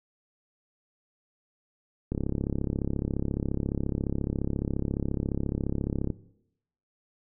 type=click train; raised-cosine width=3 ms; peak=-16 dBFS; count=138; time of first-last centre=2.12-6.103 s; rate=34.4 Hz; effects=noise-tail reverb RT60 0.8 s tail -18 dB re dry